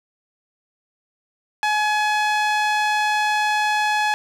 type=tone with band-pass filter; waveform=sawtooth; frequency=846 Hz; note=G#5; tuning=32 cents sharp; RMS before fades=-20 dBFS; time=1.63-4.14 s; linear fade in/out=0 ms; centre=1700 Hz; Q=0.6; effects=none